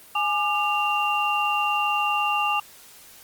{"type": "tone cluster", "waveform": "sine", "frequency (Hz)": [833, 1197, 2775], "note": ["G#5", "D6", "F7"], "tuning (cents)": [5, 33, -12], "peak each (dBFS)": -25, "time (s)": [0.15, 2.6], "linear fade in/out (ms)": 5, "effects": ["white hiss -48 dBFS RMS until 3.23 s", "Opus 32 kbps"]}